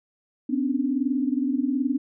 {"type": "tone cluster", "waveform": "sine", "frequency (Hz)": [251.2, 273.8, 292.8], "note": ["B3", "C#4", "D4"], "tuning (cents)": [30, -21, -5], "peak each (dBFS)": [-25, -26, -27], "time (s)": [0.49, 1.98], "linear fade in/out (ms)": 10, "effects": []}